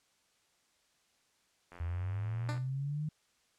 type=click train; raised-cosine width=0.5 ms; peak=-36 dBFS; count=76; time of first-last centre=1.72-2.578 s; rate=87.4 Hz
type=linear sweep; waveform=sine; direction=up; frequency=80.1 to 155.2 Hz; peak=-33 dBFS; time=1.8-3.09 s; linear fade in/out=5 ms
type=tone with exponential decay; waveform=10% pulse; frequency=297.7 Hz; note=D4; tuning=24 cents sharp; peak=-27 dBFS; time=2.49-2.7 s; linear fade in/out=0 ms; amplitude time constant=44 ms
effects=white hiss -72 dBFS RMS until 3.58 s + low-pass 8000 Hz 12 dB/octave